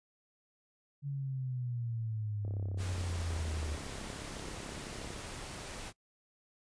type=exponential sweep; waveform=sine; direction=down; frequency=143 to 74.5 Hz; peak=-34 dBFS; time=1.02-3.78 s; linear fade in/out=50 ms
type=click train; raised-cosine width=2 ms; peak=-33 dBFS; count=94; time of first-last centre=2.45-5.193 s; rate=33.9 Hz
type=noise; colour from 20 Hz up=pink; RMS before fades=-44 dBFS; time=2.77-5.93 s; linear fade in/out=50 ms
effects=noise-tail reverb RT60 0.1 s tail -22 dB re dry + resampled to 22050 Hz